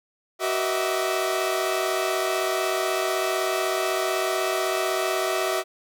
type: tone cluster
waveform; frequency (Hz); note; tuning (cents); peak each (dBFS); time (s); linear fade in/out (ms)
sawtooth; 375.9 / 480 / 621 / 657 / 1169; F#4 / B4 / D#5 / E5 / D6; +27 / -49 / -3 / -6 / -8; -23 / -32 / -27 / -23 / -30; 0.39-5.64; 50
effects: none